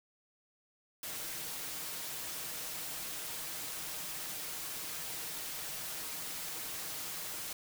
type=noise with comb filter; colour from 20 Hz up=white; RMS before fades=-41 dBFS; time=1.03-7.53 s; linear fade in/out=2 ms; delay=6.4 ms; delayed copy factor=+0.5; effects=none